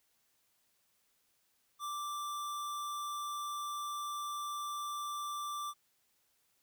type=tone; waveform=square; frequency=1174.7 Hz; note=D6; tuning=in tune; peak=-38 dBFS; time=1.79-5.74 s; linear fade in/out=50 ms; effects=white hiss -75 dBFS RMS until 6.62 s